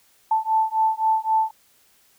sine beating tone pair, 879 / 882.8 Hz, A5 / A5, -2 / +5 cents, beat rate 3.8 Hz, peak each -21 dBFS, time 0.31-1.51 s, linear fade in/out 5 ms, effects white hiss -59 dBFS RMS until 2.18 s

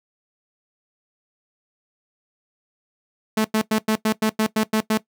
sawtooth tone bursts, 217.9 Hz, A3, 17 cents flat, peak -13 dBFS, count 10, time 3.37-4.976 s, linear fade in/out 5 ms, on 76 ms, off 94 ms, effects noise-tail reverb RT60 0.1 s tail -17 dB re dry

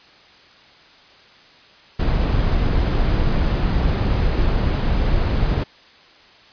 brown noise, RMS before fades -18 dBFS, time 1.99-5.64 s, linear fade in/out 10 ms, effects white hiss -48 dBFS RMS until 6.52 s + resampled to 11025 Hz

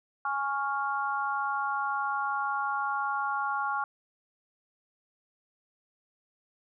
sine chord, Db major, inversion second, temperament equal, 830.6 / 1108.7 / 1396.9 Hz, Ab5 / Db6 / F6, 0 / 0 / 0 cents, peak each -32 dBFS, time 0.25-3.84 s, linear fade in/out 2 ms, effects none

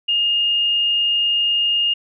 sine tone, 2836 Hz, F7, 26 cents sharp, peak -15 dBFS, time 0.08-1.94 s, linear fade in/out 10 ms, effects none

